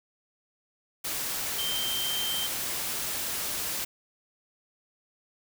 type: tone in noise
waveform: sine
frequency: 3136 Hz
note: G7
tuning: in tune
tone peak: -30 dBFS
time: 1.58-2.47 s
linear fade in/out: 10 ms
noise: white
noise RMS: -32 dBFS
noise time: 1.04-3.85 s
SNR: -1 dB
effects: none